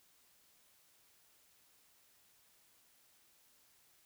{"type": "silence", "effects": ["white hiss -69 dBFS RMS until 4.05 s"]}